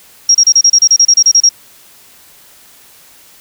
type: tone bursts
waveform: sine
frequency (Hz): 5610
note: F8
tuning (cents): +7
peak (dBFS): -3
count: 14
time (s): 0.29-1.491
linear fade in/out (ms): 5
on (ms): 57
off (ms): 31
effects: white hiss -42 dBFS RMS until 3.4 s